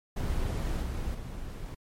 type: noise with level steps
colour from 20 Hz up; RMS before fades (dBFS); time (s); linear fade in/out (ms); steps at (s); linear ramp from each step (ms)
brown; -30 / -33 / -38; 0.16-1.75; 10; 0.82 / 1.14; 5
effects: MP3 64 kbps